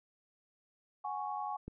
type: chord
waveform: sine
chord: F# suspended second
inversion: none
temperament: equal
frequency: 740 / 830.6 / 1108.7 Hz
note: F#5 / G#5 / C#6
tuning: 0 / 0 / 0 cents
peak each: -42 / -38 / -41 dBFS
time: 1.04-1.57 s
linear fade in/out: 10 ms
type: click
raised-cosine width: 3 ms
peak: -30 dBFS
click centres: 1.68 s
effects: none